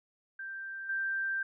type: tone with level steps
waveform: sine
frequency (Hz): 1573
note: G6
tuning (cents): +6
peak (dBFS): -38 / -30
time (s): 0.39-1.43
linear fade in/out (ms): 5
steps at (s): 0.89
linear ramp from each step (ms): 5
effects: none